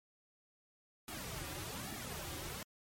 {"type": "noise with flanger", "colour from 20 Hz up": "pink", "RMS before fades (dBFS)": -44, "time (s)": [1.08, 2.63], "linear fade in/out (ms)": 2, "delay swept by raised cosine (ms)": [1.9, 4.7], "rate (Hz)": 1.2, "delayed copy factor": -1, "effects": ["MP3 64 kbps"]}